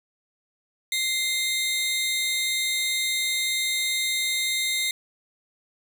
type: tone pair together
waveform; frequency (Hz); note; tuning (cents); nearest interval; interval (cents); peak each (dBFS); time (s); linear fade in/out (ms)
sawtooth; 2093 / 3721; C7 / A#7; 0 / -4; minor seventh; 996; -23; 0.92-4.91; 2
effects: none